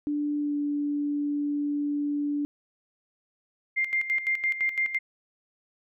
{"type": "tone with pitch glide", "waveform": "sine", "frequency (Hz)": [293.7, 290.7], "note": ["D4", "D4"], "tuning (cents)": [0, -18], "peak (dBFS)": -25, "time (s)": [0.07, 2.45], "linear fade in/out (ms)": 0, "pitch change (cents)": -18, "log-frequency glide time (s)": [0.39, 0.55]}
{"type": "tone with tremolo", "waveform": "sine", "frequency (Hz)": 2104, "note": "C7", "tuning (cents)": 9, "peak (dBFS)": -22, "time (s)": [3.76, 4.99], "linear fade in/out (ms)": 20, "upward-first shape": "square", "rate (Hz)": 5.9, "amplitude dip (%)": 70}
{"effects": []}